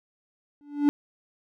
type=tone with exponential growth; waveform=triangle; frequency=290 Hz; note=D4; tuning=22 cents flat; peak=-12 dBFS; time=0.61-0.89 s; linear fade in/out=0 ms; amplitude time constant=59 ms; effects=none